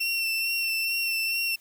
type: tone with vibrato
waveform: 30% pulse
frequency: 2704 Hz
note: E7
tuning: 43 cents sharp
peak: -22 dBFS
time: 0-1.56 s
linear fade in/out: 10 ms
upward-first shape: sine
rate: 2.3 Hz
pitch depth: 22 cents each way
effects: white hiss -59 dBFS RMS until 1.6 s